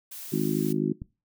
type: noise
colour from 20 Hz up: blue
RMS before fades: -40 dBFS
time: 0.11-0.73 s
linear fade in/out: 10 ms
type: harmonic tone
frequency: 51.91 Hz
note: G#1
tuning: in tune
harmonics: 3 / 4 / 5 / 6 / 7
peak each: -30 / -30 / -30 / -30 / -30 dBFS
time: 0.32-0.93 s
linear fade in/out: 10 ms
type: click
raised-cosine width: 5 ms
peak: -23 dBFS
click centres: 1.019 s
effects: noise-tail reverb RT60 0.3 s tail -21 dB re dry